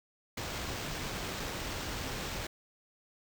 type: noise with sample-and-hold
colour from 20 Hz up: pink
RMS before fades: -38 dBFS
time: 0.37-2.47 s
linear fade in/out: 5 ms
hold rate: 11025 Hz
effects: none